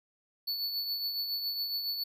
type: tone with tremolo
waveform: square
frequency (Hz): 4450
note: C#8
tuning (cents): +6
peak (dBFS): -30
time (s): 0.47-2.04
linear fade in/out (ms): 10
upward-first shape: triangle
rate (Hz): 7.2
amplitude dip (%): 50
effects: none